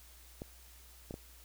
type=clicks; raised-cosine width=2 ms; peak=-28 dBFS; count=3; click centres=0.419 / 1.109 / 1.141 s; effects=added 60 Hz sine -57 dBFS peak until 1.44 s + white hiss -59 dBFS RMS until 1.44 s